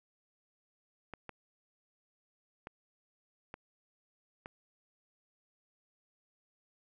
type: clicks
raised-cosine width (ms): 0.5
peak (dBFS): -28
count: 5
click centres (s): 1.137 / 1.293 / 2.671 / 3.541 / 4.459
effects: none